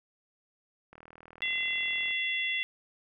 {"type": "click train", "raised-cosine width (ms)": 0.5, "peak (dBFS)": -34, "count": 48, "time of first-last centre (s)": [0.93, 2.108], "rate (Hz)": 39.9}
{"type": "harmonic tone", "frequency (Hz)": 682, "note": "F5", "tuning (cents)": -41, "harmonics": [3, 4, 5], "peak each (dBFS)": [-31, -33, -35], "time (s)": [1.42, 2.63], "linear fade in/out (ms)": 0}
{"effects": []}